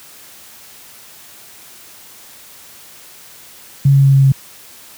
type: tone with pitch steps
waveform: sine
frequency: 138.59 / 137.79 / 137 / 136.21 / 135.42 Hz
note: C#3 / C#3 / C#3 / C#3 / C#3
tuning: 0 / -10 / -20 / -30 / -40 cents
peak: -6 dBFS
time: 3.85-4.32 s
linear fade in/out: 5 ms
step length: 94 ms
effects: white hiss -40 dBFS RMS until 4.97 s + high-pass 60 Hz 12 dB/octave